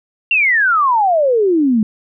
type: exponential sweep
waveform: sine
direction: down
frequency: 2794 to 207.4 Hz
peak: -10 dBFS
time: 0.31-1.83 s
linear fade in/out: 2 ms
effects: none